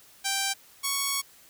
5% pulse tone pair in turn, 784 / 1110.9 Hz, G5 / C#6, 0 / +3 cents, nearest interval tritone, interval 603 cents, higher second, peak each -14 dBFS, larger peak neither, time 0.24-0.54 / 0.83-1.22 s, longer second, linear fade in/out 20 ms, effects white hiss -55 dBFS RMS until 1.49 s

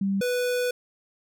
sine / square tone pair in turn, 196 / 493.9 Hz, G3 / B4, 0 / 0 cents, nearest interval octave + major third, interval 1600 cents, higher second, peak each -22 / -24 dBFS, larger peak first, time 0.01-0.21 / 0.21-0.71 s, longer second, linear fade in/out 5 ms, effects none

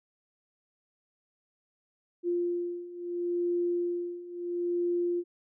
sine beating tone pair, 348.8 / 349.54 Hz, F4 / F4, -2 / +2 cents, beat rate 0.74 Hz, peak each -33 / -30 dBFS, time 2.23-5.24 s, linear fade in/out 50 ms, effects none

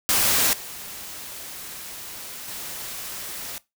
white noise with level steps, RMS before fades -20 / -37 / -34 dBFS, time 0.09-3.58 s, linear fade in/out 0 ms, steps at 0.53 / 2.48 s, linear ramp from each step 2 ms, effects noise-tail reverb RT60 0.2 s tail -19 dB re dry

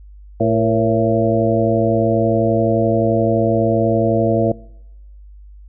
harmonic tone with a mistuned harmonic, 111.8 Hz, A2, 28 cents sharp, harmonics 1 / 2 / 3 / 4 / 5 / 6, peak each -20 / -20 / -20 / -20 / -20 / -20 dBFS, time 0.4-4.52 s, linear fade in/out 5 ms, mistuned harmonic 4, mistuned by +78 cents, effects noise-tail reverb RT60 0.9 s tail -24 dB re dry + added 50 Hz sine -37 dBFS peak until 5.68 s

